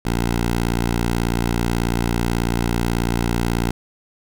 10% pulse tone, 58.27 Hz, A#1, in tune, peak -10 dBFS, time 0.05-3.71 s, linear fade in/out 5 ms, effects none

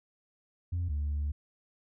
sine tone pair in turn, 87.31 / 73.2 Hz, F2 / D2, 0 / -5 cents, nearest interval minor third, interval 305 cents, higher first, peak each -27 dBFS, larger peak neither, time 0.72-0.89 / 0.89-1.32 s, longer second, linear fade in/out 10 ms, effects tanh soft clip ceiling -27 dBFS

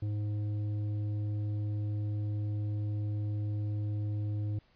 triangle tone with tanh clipping, 104.5 Hz, G#2, 11 cents sharp, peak -32 dBFS, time 0.02-4.59 s, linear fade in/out 5 ms, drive 12 dB, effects pink hiss -67 dBFS RMS until 4.75 s + resampled to 11025 Hz

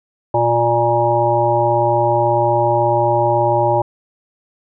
harmonic tone, 118.2 Hz, A#2, 24 cents sharp, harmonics 1 / 3 / 5 / 7 / 8, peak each -21 / -20 / -17 / -17 / -20 dBFS, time 0.34-3.82 s, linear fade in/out 5 ms, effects none

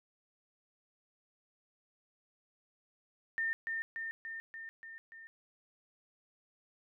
sine tone with echo, 1812 Hz, A#6, 50 cents flat, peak -31 dBFS, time 3.38-3.53 s, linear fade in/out 0 ms, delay 290 ms, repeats 6, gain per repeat -3 dB, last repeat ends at 5.27 s, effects none

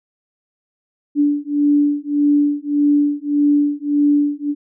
sine beating tone pair, 290 / 291.7 Hz, D4 / D4, -22 / -12 cents, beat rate 1.7 Hz, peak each -16 dBFS, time 1.15-4.55 s, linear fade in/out 50 ms, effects none

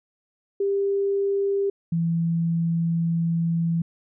sine tone pair in turn, 397.1 / 166.96 Hz, G4 / E3, +22 / +22 cents, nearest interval octave + minor third, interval 1500 cents, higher first, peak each -20 dBFS, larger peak neither, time 0.6-1.7 / 1.92-3.82 s, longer second, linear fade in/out 5 ms, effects none

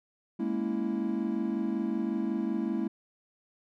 triangle chord, A# half-diminished seventh, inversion third, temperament equal, 207.7 / 233.1 / 277.2 / 329.6 Hz, G#3 / A#3 / C#4 / E4, 0 / 0 / 0 / 0 cents, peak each -31 / -31 / -35 / -31 dBFS, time 0.39-2.88 s, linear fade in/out 10 ms, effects none

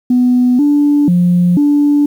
sine tone with pitch steps, 248.2 / 290.9 / 176.6 / 290.7 Hz, B3 / D4 / F3 / D4, +9 / -16 / +20 / -18 cents, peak -6 dBFS, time 0.1-2.06 s, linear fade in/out 5 ms, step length 490 ms, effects tanh soft clip ceiling -3 dBFS + 7-bit

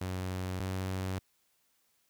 sawtooth tone pair in turn, 92.5 / 94.06 Hz, F#2 / F#2, 0 / +29 cents, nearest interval unison, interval 29 cents, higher second, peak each -30 / -29 dBFS, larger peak second, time 0.01-0.6 / 0.6-1.19 s, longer neither, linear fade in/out 5 ms, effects white hiss -73 dBFS RMS until 2.09 s

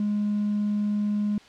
sine tone with hard clipping, 207.7 Hz, G#3, in tune, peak -23 dBFS, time 0-1.38 s, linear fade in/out 2 ms, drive 1 dB, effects white hiss -51 dBFS RMS until 1.48 s + low-pass 4000 Hz 12 dB/octave

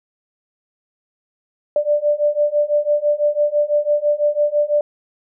sine beating tone pair, 587.3 / 593.3 Hz, D5 / D5, 0 / +18 cents, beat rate 6 Hz, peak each -18 / -17 dBFS, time 1.76-4.81 s, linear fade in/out 2 ms, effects none

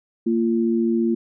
sine tone pair together, 229.8 / 344.3 Hz, A#3 / F4, -25 / -25 cents, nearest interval perfect fifth, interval 700 cents, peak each -19 / -21 dBFS, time 0.26-1.15 s, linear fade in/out 10 ms, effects none

